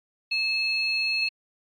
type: tone pair together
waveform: sine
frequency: 2608 / 4279 Hz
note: E7 / C8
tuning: -19 / +38 cents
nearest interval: major sixth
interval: 857 cents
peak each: -24 / -27 dBFS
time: 0.31-1.29 s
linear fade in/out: 10 ms
effects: tanh soft clip ceiling -15 dBFS + AAC 48 kbps